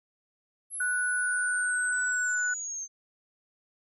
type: exponential sweep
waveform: sine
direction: down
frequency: 11175 to 6272 Hz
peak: -33 dBFS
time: 0.7-2.88 s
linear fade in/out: 50 ms
type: tone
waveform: sine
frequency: 1480 Hz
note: F#6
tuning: in tune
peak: -26 dBFS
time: 0.8-2.54 s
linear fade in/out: 5 ms
effects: none